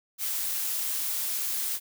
blue noise, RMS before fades -30 dBFS, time 0.18-1.8 s, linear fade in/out 50 ms, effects none

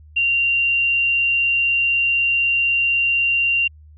sine tone, 2768 Hz, F7, 16 cents flat, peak -15 dBFS, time 0.16-3.68 s, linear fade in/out 10 ms, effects added 76 Hz sine -42 dBFS peak until 3.97 s

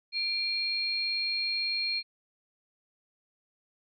sine tone pair together, 2377 / 4235 Hz, D7 / C8, +20 / +20 cents, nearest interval minor seventh, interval 1000 cents, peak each -33 / -29 dBFS, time 0.12-2.03 s, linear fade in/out 50 ms, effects none

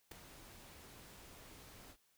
pink noise with ADSR envelope, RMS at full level -45 dBFS, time 0.11-1.97 s, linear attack 7 ms, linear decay 5 ms, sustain -12 dB, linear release 64 ms, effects white hiss -75 dBFS RMS until 2.17 s

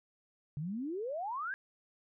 sine exponential sweep, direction up, 138.9 to 1661.2 Hz, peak -35 dBFS, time 0.57-1.54 s, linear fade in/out 0 ms, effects none

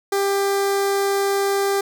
sawtooth tone with notch filter, 396.5 Hz, G4, 20 cents sharp, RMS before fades -20 dBFS, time 0.12-1.81 s, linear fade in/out 5 ms, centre 2800 Hz, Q 1.9, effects none

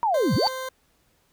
sine linear two-way sweep, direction down then up, 965 to 91.4 to 915 Hz, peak -19 dBFS, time 0.03-0.47 s, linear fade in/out 0 ms, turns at 0.35 s
sine tone with exponential growth, 4557 Hz, C#8, 47 cents sharp, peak -20 dBFS, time 0.13-0.48 s, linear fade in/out 0 ms, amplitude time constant 74 ms
20% pulse tone, 520 Hz, C5, 11 cents flat, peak -25 dBFS, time 0.14-0.69 s, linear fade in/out 5 ms
effects pink hiss -65 dBFS RMS until 1.32 s

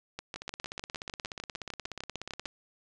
two click trains, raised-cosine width 0.2 ms, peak -21 / -20 dBFS, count 36 / 16, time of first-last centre 0.36-2.456 / 0.19-2.459 s, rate 16.7 / 6.61 Hz, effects resampled to 22050 Hz

